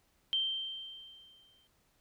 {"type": "tone with exponential decay", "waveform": "sine", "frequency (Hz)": 3136, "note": "G7", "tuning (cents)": 0, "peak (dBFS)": -27, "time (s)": [0.33, 1.67], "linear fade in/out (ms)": 0, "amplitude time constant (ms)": 290, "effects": ["pink hiss -72 dBFS RMS until 2 s"]}